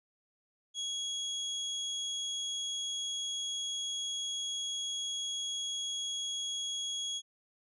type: tone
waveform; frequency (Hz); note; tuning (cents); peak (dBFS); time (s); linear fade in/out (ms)
30% pulse; 3322; G#7; 0; -31; 0.74-7.22; 50
effects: resampled to 24000 Hz